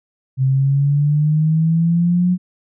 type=exponential sweep; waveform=sine; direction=up; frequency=130.7 to 182.5 Hz; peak=-12 dBFS; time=0.37-2.38 s; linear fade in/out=50 ms; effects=none